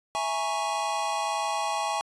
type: chord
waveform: square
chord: A# half-diminished seventh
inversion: second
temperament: equal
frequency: 659.3 / 830.6 / 932.3 / 1108.7 Hz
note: E5 / G#5 / A#5 / C#6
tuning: 0 / 0 / 0 / 0 cents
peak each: -35 / -30 / -36 / -33 dBFS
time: 0.15-2.01 s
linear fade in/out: 0 ms
effects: resampled to 22050 Hz